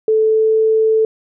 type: tone with pitch glide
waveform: sine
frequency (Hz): 437.5 to 440.3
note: A4 to A4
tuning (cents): -10 to +1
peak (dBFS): -10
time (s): 0.08-1.05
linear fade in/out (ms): 2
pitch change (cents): +11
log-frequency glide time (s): 0.2-0.6
effects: none